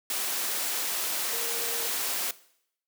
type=tone in noise; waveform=sine; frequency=466.2 Hz; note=A#4; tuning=in tune; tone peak=-39 dBFS; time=1.33-1.87 s; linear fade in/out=2 ms; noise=white; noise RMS=-30 dBFS; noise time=0.1-2.31 s; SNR=-12 dB; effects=noise-tail reverb RT60 0.7 s tail -19 dB re dry + high-pass 300 Hz 12 dB/octave